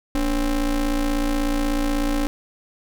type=ring-modulated tone; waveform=square; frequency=130.81 Hz; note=C3; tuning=in tune; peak=-17 dBFS; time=0.15-2.27 s; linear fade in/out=0 ms; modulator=159 Hz; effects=none

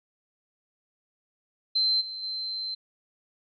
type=tone with level steps; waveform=sine; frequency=4101 Hz; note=C8; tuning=36 cents flat; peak=-21 / -34 / -30 dBFS; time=1.75-2.75 s; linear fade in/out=10 ms; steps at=2 / 2.22 s; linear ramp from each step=20 ms; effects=none

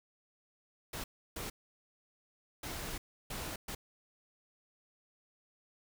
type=noise bursts at uneven times; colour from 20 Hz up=pink; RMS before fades=-41 dBFS; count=5; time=0.93-1.04 / 1.36-1.5 / 2.63-2.98 / 3.3-3.56 / 3.68-3.75 s; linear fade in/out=5 ms; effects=none

